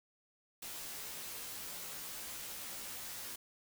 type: noise with comb filter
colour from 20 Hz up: white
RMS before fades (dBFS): -45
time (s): 0.62-3.36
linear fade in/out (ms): 5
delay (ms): 15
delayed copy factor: -0.85
effects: none